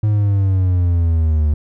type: exponential sweep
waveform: triangle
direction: down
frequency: 107.5 to 74.2 Hz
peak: -10 dBFS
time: 0.03-1.54 s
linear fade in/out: 5 ms
effects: none